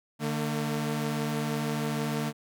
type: tone pair together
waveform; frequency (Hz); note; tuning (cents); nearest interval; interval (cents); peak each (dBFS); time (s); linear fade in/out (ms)
sawtooth; 149.1 / 226.8; D3 / A#3; +27 / -47; perfect fifth; 726; -27; 0.19-2.33; 50
effects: none